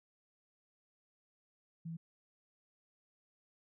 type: tone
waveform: sine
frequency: 164.81 Hz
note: E3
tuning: in tune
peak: -40 dBFS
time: 1.85-1.97 s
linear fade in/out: 10 ms
effects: none